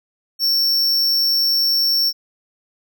square tone, 5450 Hz, F8, 43 cents flat, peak -15 dBFS, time 0.39-2.13 s, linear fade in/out 50 ms, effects none

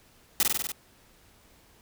white noise with echo, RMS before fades -22 dBFS, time 0.4-0.43 s, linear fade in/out 0 ms, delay 48 ms, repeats 6, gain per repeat -2 dB, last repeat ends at 0.718 s, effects pink hiss -59 dBFS RMS until 1.81 s

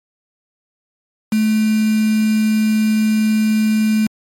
sine tone with quantisation, 216.7 Hz, A3, 26 cents flat, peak -12 dBFS, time 1.32-4.07 s, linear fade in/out 5 ms, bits 4, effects MP3 64 kbps

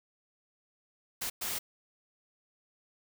white noise bursts at uneven times, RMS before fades -35 dBFS, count 2, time 1.21-1.3 / 1.41-1.59 s, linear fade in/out 10 ms, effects none

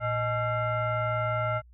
sine tone with frequency modulation, 622.3 Hz, D#5, in tune, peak -25 dBFS, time 0-1.62 s, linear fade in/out 50 ms, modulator 738 Hz, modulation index 1.4, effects added 60 Hz sine -51 dBFS peak until 1.73 s

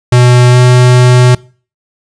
square tone with pitch glide, 123.47 to 124.69 Hz, B2 to B2, 0 to +17 cents, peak -3 dBFS, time 0.12-1.35 s, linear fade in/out 5 ms, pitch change +17 cents, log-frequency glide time 0.5-0.57 s, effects noise-tail reverb RT60 0.4 s tail -23 dB re dry + resampled to 22050 Hz

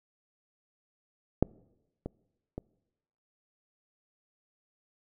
clicks, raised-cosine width 2 ms, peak -8 / -22 / -23 dBFS, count 3, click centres 1.426 / 2.06 / 2.58 s, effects noise-tail reverb RT60 1.0 s tail -25 dB re dry

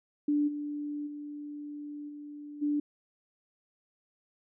sine tone with level steps, 293.5 Hz, D4, 1 cent flat, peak -24 / -33 / -38 / -41 / -26 dBFS, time 0.28-2.8 s, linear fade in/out 5 ms, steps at 0.47 / 1.06 / 2.08 / 2.61 s, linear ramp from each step 20 ms, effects none

